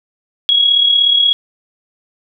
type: tone with amplitude modulation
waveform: sine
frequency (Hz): 3322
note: G#7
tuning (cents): 0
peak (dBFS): -6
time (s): 0.49-1.33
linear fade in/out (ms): 0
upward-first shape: sine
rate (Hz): 36.6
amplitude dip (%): 55
effects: none